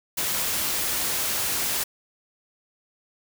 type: noise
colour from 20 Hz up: white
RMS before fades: -26 dBFS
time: 0.17-1.84 s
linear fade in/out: 10 ms
effects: none